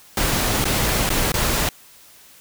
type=noise with dropouts; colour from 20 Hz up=pink; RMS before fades=-20 dBFS; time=0.17-1.69 s; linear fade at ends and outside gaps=2 ms; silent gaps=0.643-0.653 / 1.092-1.102 / 1.32-1.34 s; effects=white hiss -48 dBFS RMS until 2.4 s